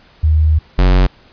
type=tone pair in turn; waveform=sine / square; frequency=77.78 / 45.96 Hz; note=D#2 / F#1; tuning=0 / -11 cents; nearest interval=major sixth; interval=911 cents; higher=first; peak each=-8 dBFS; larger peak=neither; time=0.23-0.59 / 0.78-1.07 s; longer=first; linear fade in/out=10 ms; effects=pink hiss -47 dBFS RMS until 1.32 s + resampled to 11025 Hz